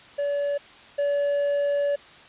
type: tone pair in turn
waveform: triangle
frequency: 572 / 572 Hz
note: D5 / D5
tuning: -46 / -46 cents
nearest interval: unison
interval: 0 cents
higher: neither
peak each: -21 / -19 dBFS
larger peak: second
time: 0.18-0.58 / 0.98-1.96 s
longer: second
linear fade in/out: 10 ms
effects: white hiss -48 dBFS RMS until 2.28 s + resampled to 8000 Hz